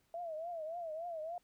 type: tone with vibrato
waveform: sine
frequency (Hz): 659.3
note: E5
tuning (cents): 0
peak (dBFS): -39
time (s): 0.14-1.38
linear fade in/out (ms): 2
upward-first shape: triangle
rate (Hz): 3.5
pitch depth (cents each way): 140
effects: pink hiss -75 dBFS RMS until 1.43 s